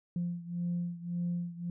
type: beating tone pair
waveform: sine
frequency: 173.3 / 175.1 Hz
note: F3 / F3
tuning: -13 / +5 cents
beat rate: 1.8 Hz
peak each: -33 / -36 dBFS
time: 0.16-1.7 s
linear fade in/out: 2 ms
effects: tanh soft clip ceiling -26 dBFS